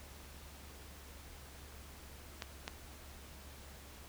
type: clicks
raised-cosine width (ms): 0.2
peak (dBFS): -22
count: 2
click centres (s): 2.422 / 2.679
effects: added 70 Hz sine -54 dBFS peak until 4.08 s + pink hiss -55 dBFS RMS until 4.08 s